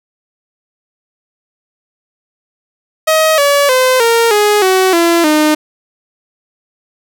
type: tone with pitch steps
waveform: sawtooth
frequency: 632 / 569.6 / 513.3 / 462.7 / 417 / 375.8 / 338.7 / 305.2 Hz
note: D#5 / C#5 / C5 / A#4 / G#4 / F#4 / E4 / D#4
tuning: +27 / +47 / -33 / -13 / +7 / +27 / +47 / -33 cents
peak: -4 dBFS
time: 3.07-5.55 s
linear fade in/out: 10 ms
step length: 310 ms
effects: none